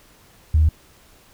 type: tone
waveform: sine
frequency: 77.78 Hz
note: D#2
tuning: in tune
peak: -11 dBFS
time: 0.54-0.69 s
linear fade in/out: 5 ms
effects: tanh soft clip ceiling -7 dBFS + pink hiss -52 dBFS RMS until 1.33 s

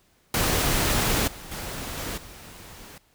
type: noise with level steps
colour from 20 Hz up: pink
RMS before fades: -23 / -41 / -34 / -32 / -44 dBFS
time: 0.34-2.98 s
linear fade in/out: 2 ms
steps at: 1.27 / 1.51 / 1.97 / 2.17 s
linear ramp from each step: 10 ms
effects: pink hiss -63 dBFS RMS until 3.14 s

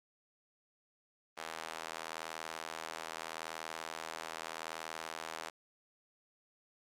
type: tone with high-pass filter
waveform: sawtooth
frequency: 80.8 Hz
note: E2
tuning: 34 cents flat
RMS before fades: -44 dBFS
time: 1.37-5.5 s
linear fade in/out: 10 ms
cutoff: 800 Hz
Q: 0.94
effects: low-pass 11000 Hz 12 dB/octave + Opus 32 kbps

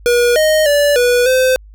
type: tone with pitch steps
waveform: square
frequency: 481.2 / 621 / 580 / 488.5 / 515 Hz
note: B4 / D#5 / D5 / B4 / C5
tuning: -45 / -3 / -22 / -19 / -28 cents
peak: -10 dBFS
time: 0.06-1.56 s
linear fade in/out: 0 ms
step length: 300 ms
effects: added 51 Hz sine -36 dBFS peak until 1.74 s

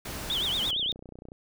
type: noise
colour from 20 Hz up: pink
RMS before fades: -37 dBFS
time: 0.05-0.71 s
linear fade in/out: 5 ms
type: tone with vibrato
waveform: sine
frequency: 3329 Hz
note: G#7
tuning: 3 cents sharp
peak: -26 dBFS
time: 0.3-0.92 s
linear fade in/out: 0 ms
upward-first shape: triangle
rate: 8.7 Hz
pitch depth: 230 cents each way
type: click train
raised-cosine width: 2 ms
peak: -31 dBFS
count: 23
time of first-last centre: 0.6-1.319 s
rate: 30.6 Hz
effects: none

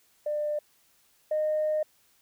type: tone pair in turn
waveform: sine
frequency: 597 / 614.5 Hz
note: D5 / D#5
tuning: +28 / -22 cents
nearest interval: minor second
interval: 50 cents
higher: second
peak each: -26 / -23 dBFS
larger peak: second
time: 0.26-0.59 / 1.31-1.83 s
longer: second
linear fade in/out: 5 ms
effects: tanh soft clip ceiling -20 dBFS + white hiss -65 dBFS RMS until 2.21 s

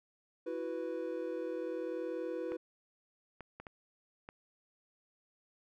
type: chord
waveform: triangle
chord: E suspended second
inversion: none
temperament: equal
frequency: 329.6 / 370 / 493.9 Hz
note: E4 / F#4 / B4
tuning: 0 / 0 / 0 cents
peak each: -39 / -40 / -37 dBFS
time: 0.46-2.57 s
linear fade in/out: 10 ms
type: clicks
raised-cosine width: 0.5 ms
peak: -31 dBFS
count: 5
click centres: 2.52 / 3.407 / 3.6 / 3.668 / 4.289 s
effects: none

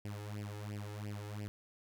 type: tone with flanger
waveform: sawtooth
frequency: 103.83 Hz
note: G#2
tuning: in tune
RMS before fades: -43 dBFS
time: 0.05-1.48 s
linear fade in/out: 0 ms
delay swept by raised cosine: 0.38 to 2.38 ms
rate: 2.9 Hz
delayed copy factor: +0.9
effects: none

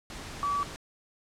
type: tone in noise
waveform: sine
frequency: 1146 Hz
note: D6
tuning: 43 cents flat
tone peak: -26 dBFS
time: 0.43-0.63 s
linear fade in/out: 0 ms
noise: pink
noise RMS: -41 dBFS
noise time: 0.1-0.76 s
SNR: +12 dB
effects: low-pass 8000 Hz 12 dB/octave

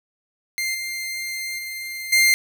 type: tone with level steps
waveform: sawtooth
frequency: 2099 Hz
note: C7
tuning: 5 cents sharp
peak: -19 / -23 / -26 / -10 dBFS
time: 0.58-2.34 s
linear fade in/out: 0 ms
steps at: 0.74 / 1.58 / 2.12 s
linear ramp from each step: 10 ms
effects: 7-bit

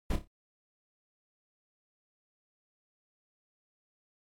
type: noise with echo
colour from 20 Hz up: brown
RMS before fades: -27 dBFS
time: 0.1-0.16 s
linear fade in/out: 5 ms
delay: 29 ms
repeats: 4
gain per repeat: -9 dB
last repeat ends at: 0.276 s
effects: MP3 64 kbps

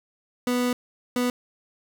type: tone bursts at uneven times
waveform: 30% pulse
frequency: 246.7 Hz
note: B3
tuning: 2 cents flat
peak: -19 dBFS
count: 2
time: 0.47-0.73 / 1.16-1.3 s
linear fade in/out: 2 ms
effects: none

